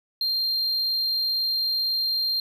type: tone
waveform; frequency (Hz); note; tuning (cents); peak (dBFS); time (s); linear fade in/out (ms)
triangle; 4186; C8; 0; -21; 0.21-2.4; 2
effects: none